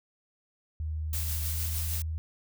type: tone with pitch glide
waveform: sine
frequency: 77.9 to 79.63 Hz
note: D#2 to D#2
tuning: +3 to +41 cents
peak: -30 dBFS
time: 0.8-2.18 s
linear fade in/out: 0 ms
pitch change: +38 cents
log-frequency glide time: 1.43-1.6 s
type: noise with tremolo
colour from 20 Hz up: blue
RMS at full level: -34 dBFS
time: 1.13-2.02 s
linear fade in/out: 2 ms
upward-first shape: sine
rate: 6.5 Hz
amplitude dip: 30%
effects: none